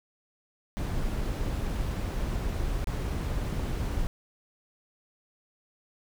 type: noise with dropouts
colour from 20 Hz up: brown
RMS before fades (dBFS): -30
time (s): 0.77-4.07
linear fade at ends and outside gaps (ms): 0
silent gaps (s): 2.843-2.872
effects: none